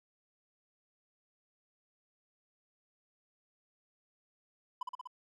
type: tone with echo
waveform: triangle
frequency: 1000 Hz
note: B5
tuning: 21 cents sharp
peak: -32 dBFS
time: 4.81-4.83 s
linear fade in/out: 5 ms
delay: 61 ms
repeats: 4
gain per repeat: -2 dB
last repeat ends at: 5.074 s
effects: none